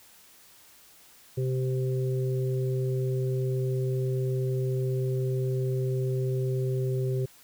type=harmonic tone; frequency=129.6 Hz; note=C3; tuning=16 cents flat; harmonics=1 / 3 / 4; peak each=-26 / -31 / -40 dBFS; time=1.37-7.26 s; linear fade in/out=10 ms; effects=white hiss -55 dBFS RMS until 7.43 s